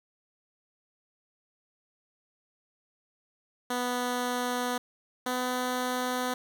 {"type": "tone pair in turn", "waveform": "10% pulse", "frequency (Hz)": [246.9, 251.2], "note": ["B3", "B3"], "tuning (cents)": [0, 30], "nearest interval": "unison", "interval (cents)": 30, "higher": "second", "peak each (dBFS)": -20, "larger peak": "neither", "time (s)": [[3.7, 4.78], [5.26, 6.34]], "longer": "neither", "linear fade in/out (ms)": 5, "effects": []}